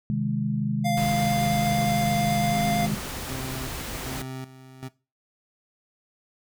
sine chord, Ab major, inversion first, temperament equal, 130.81 / 155.56 / 207.7 Hz, C3 / Eb3 / Ab3, 0 / 0 / 0 cents, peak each -28 / -29 / -26 dBFS, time 0.1-2.95 s, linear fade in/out 0 ms
square tone with vibrato, 698 Hz, F5, 1 cent flat, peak -25 dBFS, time 0.84-2.87 s, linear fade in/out 20 ms, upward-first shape sine, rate 8.9 Hz, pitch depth 8 cents each way
pink noise, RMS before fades -34 dBFS, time 0.97-4.22 s, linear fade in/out 2 ms
25% pulse tone with tremolo, 130.81 Hz, C3, in tune, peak -29 dBFS, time 2.52-4.89 s, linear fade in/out 20 ms, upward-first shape square, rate 1.3 Hz, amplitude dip 75%
effects noise-tail reverb RT60 0.3 s tail -19 dB re dry

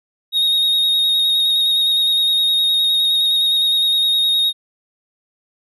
triangle tone with vibrato, 3741 Hz, A#7, 5 cents sharp, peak -12 dBFS, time 0.32-4.53 s, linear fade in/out 50 ms, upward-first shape square, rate 9.7 Hz, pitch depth 16 cents each way, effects none

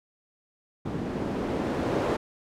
blue noise with low-pass filter sweep, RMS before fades -29 dBFS, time 0.85-2.17 s, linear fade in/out 10 ms, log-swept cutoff 240 to 460 Hz, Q 1, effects none

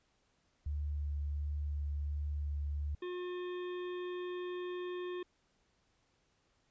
sine tone with vibrato, 73 Hz, D2, 10 cents flat, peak -34 dBFS, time 0.66-2.95 s, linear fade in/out 5 ms, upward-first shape sine, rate 1.4 Hz, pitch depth 12 cents each way
harmonic tone, 358.8 Hz, F4, 47 cents sharp, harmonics 1 / 3 / 5 / 7 / 9 / 10, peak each -38 / -50 / -53 / -57 / -58 / -60 dBFS, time 3.02-5.23 s, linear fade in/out 5 ms
effects pink hiss -75 dBFS RMS until 6.7 s + resampled to 16000 Hz

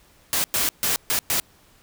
white noise bursts at uneven times, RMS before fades -22 dBFS, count 5, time 0.33-0.44 / 0.54-0.69 / 0.83-0.96 / 1.1-1.19 / 1.3-1.4 s, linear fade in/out 0 ms, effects pink hiss -56 dBFS RMS until 1.82 s

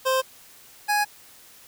25% pulse tone pair in turn, 523.3 / 831.1 Hz, C5 / G#5, 0 / +1 cents, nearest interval minor sixth, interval 801 cents, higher second, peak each -16 dBFS, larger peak neither, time 0.05-0.22 / 0.88-1.05 s, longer neither, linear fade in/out 20 ms, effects white hiss -50 dBFS RMS until 1.67 s

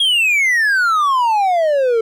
triangle exponential sweep, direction down, 3322 to 440.6 Hz, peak -10 dBFS, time 0-2.01 s, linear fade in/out 5 ms, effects none

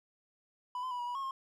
triangle tone with pitch steps, 992 / 1025 / 982 / 965 / 976 / 1089 / 1069 Hz, B5 / C6 / B5 / B5 / B5 / C#6 / C6, +7 / -36 / -10 / -40 / -21 / -31 / +37 cents, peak -33 dBFS, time 0.75-1.31 s, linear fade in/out 2 ms, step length 80 ms, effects none

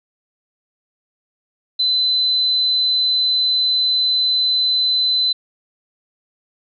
sine tone, 4030 Hz, B7, 34 cents sharp, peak -14 dBFS, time 1.79-5.33 s, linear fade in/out 10 ms, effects none

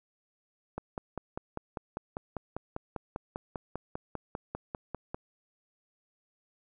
click train, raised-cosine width 1 ms, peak -21 dBFS, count 23, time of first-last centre 0.78-5.145 s, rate 5.04 Hz, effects none

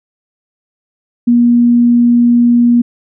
sine tone, 239.1 Hz, A#3, 44 cents sharp, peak -5 dBFS, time 1.27-2.82 s, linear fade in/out 10 ms, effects none

